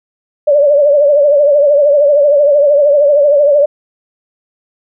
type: tone with vibrato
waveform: sine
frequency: 578 Hz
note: D5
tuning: 28 cents flat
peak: -5 dBFS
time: 0.47-3.66 s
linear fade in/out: 10 ms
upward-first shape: triangle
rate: 13 Hz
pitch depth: 88 cents each way
effects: none